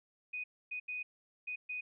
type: tone bursts at uneven times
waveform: sine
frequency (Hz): 2489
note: D#7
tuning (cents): 0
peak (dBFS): -37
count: 5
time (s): 0.33-0.44 / 0.71-0.8 / 0.88-1.03 / 1.47-1.56 / 1.69-1.81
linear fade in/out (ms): 10
effects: none